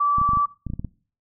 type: tone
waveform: sine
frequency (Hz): 1158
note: D6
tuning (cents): -25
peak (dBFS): -17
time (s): 0-0.46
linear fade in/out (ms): 10
type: clicks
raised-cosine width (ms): 5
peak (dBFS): -17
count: 10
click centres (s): 0.184 / 0.215 / 0.291 / 0.334 / 0.372 / 0.667 / 0.701 / 0.736 / 0.795 / 0.847
effects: noise-tail reverb RT60 0.4 s tail -20 dB re dry